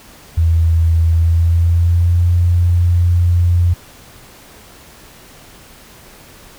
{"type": "tone with pitch glide", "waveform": "sine", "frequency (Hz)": [82.41, 87.31], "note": ["E2", "F2"], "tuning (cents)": [0, 0], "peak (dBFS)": -9, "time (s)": [0.37, 3.74], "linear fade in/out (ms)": 10, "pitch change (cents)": 100, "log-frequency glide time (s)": [1.09, 2.27], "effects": ["pink hiss -41 dBFS RMS until 6.58 s"]}